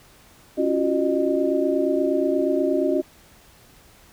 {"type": "tone cluster", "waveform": "sine", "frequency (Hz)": [277.8, 344.1, 372.5, 612], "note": ["C#4", "F4", "F#4", "D#5"], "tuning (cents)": [4, -26, 12, -29], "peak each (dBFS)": -24, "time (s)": [0.57, 3.02], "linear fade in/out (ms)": 20, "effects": ["pink hiss -52 dBFS RMS until 4.12 s"]}